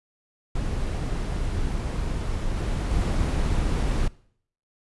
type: noise with level steps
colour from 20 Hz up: brown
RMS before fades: -27 / -25 / -23 dBFS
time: 0.55-4.08 s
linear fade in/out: 5 ms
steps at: 2.57 / 2.91 s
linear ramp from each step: 2 ms
effects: noise-tail reverb RT60 0.6 s tail -21 dB re dry + resampled to 24000 Hz